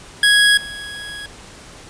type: tone with level steps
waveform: 25% pulse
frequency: 1661.2 Hz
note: G#6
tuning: in tune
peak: -6 / -25 dBFS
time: 0.23-1.26 s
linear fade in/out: 2 ms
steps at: 0.57 s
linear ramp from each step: 5 ms
effects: pink hiss -40 dBFS RMS until 1.89 s + resampled to 22050 Hz